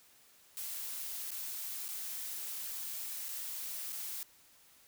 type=noise with dropouts; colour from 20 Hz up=blue; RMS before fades=-41 dBFS; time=0.57-4.23 s; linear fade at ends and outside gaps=0 ms; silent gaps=1.306-1.316 / 1.881-1.888 / 3.284-3.289 / 3.923-3.928 s; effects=white hiss -63 dBFS RMS until 4.87 s